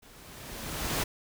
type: noise with level ramp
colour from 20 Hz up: pink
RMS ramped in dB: -55 to -28 dBFS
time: 0.02-1.04 s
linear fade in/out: 10 ms
effects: none